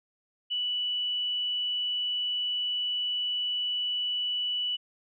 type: tone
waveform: sine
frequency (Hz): 2960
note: F#7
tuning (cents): 0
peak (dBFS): -27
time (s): 0.5-4.77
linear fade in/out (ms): 20
effects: none